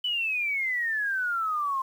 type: exponential sweep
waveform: sine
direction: down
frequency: 3008 to 1046.5 Hz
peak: -25 dBFS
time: 0.04-1.82 s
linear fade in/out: 5 ms
effects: 9-bit